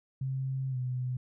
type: tone with pitch glide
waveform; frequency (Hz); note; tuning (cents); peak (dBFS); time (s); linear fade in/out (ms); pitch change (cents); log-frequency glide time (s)
sine; 132.9 to 126.39; C3 to B2; +27 to +40; -30; 0.21-1.17; 5; -87; 0.7-0.77
effects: none